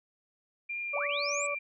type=tone with vibrato; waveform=sine; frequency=2386 Hz; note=D7; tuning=27 cents sharp; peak=-33 dBFS; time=0.69-1.59 s; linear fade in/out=10 ms; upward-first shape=triangle; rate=1.9 Hz; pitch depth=14 cents each way
type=harmonic tone; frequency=575 Hz; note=D5; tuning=37 cents flat; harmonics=1 / 2 / 4; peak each=-34 / -37 / -40 dBFS; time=0.93-1.55 s; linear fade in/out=10 ms
type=linear sweep; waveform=sine; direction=up; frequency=433.4 to 8060 Hz; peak=-34 dBFS; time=0.95-1.47 s; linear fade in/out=10 ms
effects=none